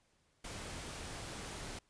pink noise, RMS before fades -45 dBFS, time 0.44-1.79 s, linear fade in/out 5 ms, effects pink hiss -74 dBFS RMS until 1.89 s + resampled to 22050 Hz

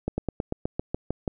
slowing click train, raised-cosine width 2 ms, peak -13 dBFS, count 10, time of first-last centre 0.08-1.278 s, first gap 100 ms, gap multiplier 1.07, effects none

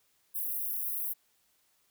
white high-pass noise, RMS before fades -34 dBFS, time 0.34-1.14 s, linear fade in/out 20 ms, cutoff 11000 Hz, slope 48 dB/octave, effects white hiss -71 dBFS RMS until 1.9 s

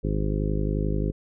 harmonic tone, 51.4 Hz, G#1, 17 cents flat, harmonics 1 / 2 / 3 / 4 / 5 / 6 / 7 / 8 / 10, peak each -26 / -32 / -29 / -33 / -36 / -34 / -36 / -34 / -39 dBFS, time 0.03-1.12 s, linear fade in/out 20 ms, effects none

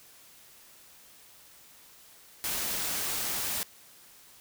white noise, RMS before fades -32 dBFS, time 2.44-3.63 s, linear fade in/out 0 ms, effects white hiss -55 dBFS RMS until 4.4 s

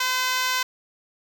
5% pulse tone with high-pass filter, 511 Hz, C5, 41 cents flat, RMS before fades -24 dBFS, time 0-0.63 s, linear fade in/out 5 ms, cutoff 1100 Hz, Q 2.1, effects none

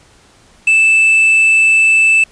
triangle tone with quantisation, 2637 Hz, E7, in tune, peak -5 dBFS, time 0.67-2.24 s, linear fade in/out 5 ms, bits 5, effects pink hiss -47 dBFS RMS until 2.31 s + resampled to 22050 Hz

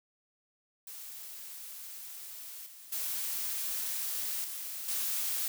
blue noise with level steps, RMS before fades -45 / -51 / -35 / -40 / -33 dBFS, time 0.87-5.48 s, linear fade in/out 2 ms, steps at 2.66 / 2.92 / 4.44 / 4.88 s, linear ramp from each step 5 ms, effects none

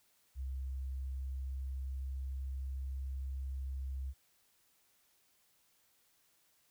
sine tone with pitch glide, 66.1 to 66.75 Hz, C2 to C2, +18 to +35 cents, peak -36 dBFS, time 0.35-4.14 s, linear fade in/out 50 ms, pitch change +17 cents, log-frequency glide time 0.53-3.05 s, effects tanh soft clip ceiling -32 dBFS + white hiss -72 dBFS RMS until 6.7 s

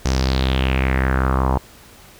sawtooth tone with low-pass filter sweep, 65.41 Hz, C2, in tune, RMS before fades -18 dBFS, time 0.05-1.58 s, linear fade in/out 5 ms, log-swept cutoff 6200 to 900 Hz, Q 3.9, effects pink hiss -45 dBFS RMS until 2.19 s

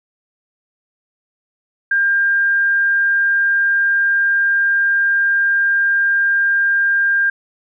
sine tone, 1600 Hz, G6, 35 cents sharp, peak -12 dBFS, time 1.91-7.3 s, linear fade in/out 5 ms, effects none

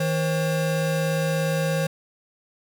square tone pair together, 159.9 / 536.8 Hz, D#3 / C5, +48 / +44 cents, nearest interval octave + major sixth, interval 2096 cents, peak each -24 / -26 dBFS, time 0-1.87 s, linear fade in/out 5 ms, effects none

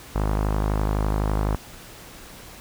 sawtooth tone with low-pass filter, 51.91 Hz, G#1, in tune, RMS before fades -23 dBFS, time 0.15-1.56 s, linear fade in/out 10 ms, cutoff 1100 Hz, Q 1.7, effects pink hiss -43 dBFS RMS until 2.6 s

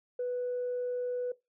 sine tone, 493.9 Hz, B4, in tune, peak -29 dBFS, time 0.19-1.32 s, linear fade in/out 5 ms, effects noise-tail reverb RT60 0.2 s tail -19 dB re dry + tanh soft clip ceiling -27 dBFS

